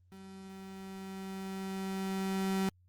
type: tone with level ramp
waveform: 35% pulse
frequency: 191.8 Hz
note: G3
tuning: 37 cents flat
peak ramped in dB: -47 to -27 dBFS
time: 0.12-2.69 s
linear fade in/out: 0 ms
effects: added 90 Hz sine -62 dBFS peak until 2.88 s + Opus 24 kbps